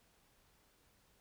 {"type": "silence", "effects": ["pink hiss -71 dBFS RMS until 1.2 s"]}